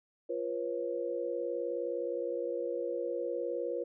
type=tone cluster; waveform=sine; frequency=348.4 / 485.5 / 545 Hz; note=F4 / B4 / C#5; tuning=-4 / -30 / -29 cents; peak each=-38 / -35 / -37 dBFS; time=0.29-3.84 s; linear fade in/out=10 ms; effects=none

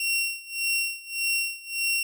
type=tone with tremolo; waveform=sawtooth; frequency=2735 Hz; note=F7; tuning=37 cents flat; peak=-19 dBFS; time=0-2.03 s; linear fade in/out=2 ms; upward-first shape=sine; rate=1.7 Hz; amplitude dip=90%; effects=none

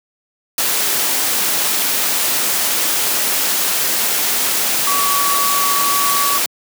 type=tone in noise; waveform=sine; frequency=1135 Hz; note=C#6; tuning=41 cents sharp; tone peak=-17 dBFS; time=4.87-6.38 s; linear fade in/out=2 ms; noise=white; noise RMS=-17 dBFS; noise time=0.58-6.46 s; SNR=-3 dB; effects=high-pass 200 Hz 12 dB/octave

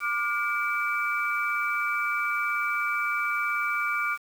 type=tone cluster; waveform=sine; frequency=1186 / 1425 / 2309 Hz; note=D6 / F6 / D7; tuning=+17 / +34 / -30 cents; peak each=-29 dBFS; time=0-4.18 s; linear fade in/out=50 ms; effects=8-bit

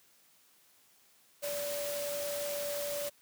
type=tone in noise; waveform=sine; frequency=578 Hz; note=D5; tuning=28 cents flat; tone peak=-35 dBFS; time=1.42-3.1 s; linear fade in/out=20 ms; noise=white; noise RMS=-40 dBFS; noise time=1.42-3.1 s; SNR=+2 dB; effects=white hiss -65 dBFS RMS until 3.21 s + high-pass 100 Hz 12 dB/octave

